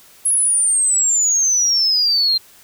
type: exponential sweep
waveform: sine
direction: down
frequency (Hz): 10810 to 4134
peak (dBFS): -12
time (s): 0.25-2.38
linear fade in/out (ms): 10
effects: tanh soft clip ceiling -8 dBFS + white hiss -47 dBFS RMS until 2.63 s